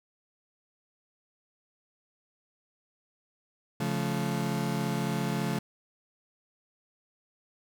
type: chord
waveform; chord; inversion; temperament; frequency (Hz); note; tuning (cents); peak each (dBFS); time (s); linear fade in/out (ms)
35% pulse; Db augmented; none; just; 138.59 / 173.24 / 216.5; Db3 / F3 / A3; 0 / -14 / -28; -31; 3.8-5.59; 5
effects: none